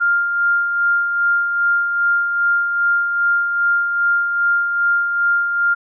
sine tone with tremolo, 1400 Hz, F6, 4 cents sharp, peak -12 dBFS, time 0-5.75 s, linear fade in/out 20 ms, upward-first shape sine, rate 2.5 Hz, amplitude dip 45%, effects none

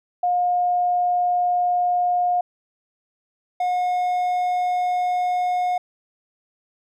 sine / triangle tone pair in turn, 714 / 721.9 Hz, F5 / F#5, +38 / -43 cents, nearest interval unison, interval 19 cents, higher second, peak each -17 dBFS, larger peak neither, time 0.23-2.41 / 3.6-5.78 s, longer neither, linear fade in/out 5 ms, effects none

